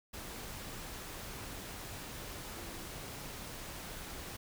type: tone in noise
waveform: sine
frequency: 336.2 Hz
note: E4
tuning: 34 cents sharp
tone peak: -53 dBFS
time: 2.54-2.86 s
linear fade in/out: 10 ms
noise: pink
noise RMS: -45 dBFS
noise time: 0.13-4.37 s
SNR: -11 dB
effects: none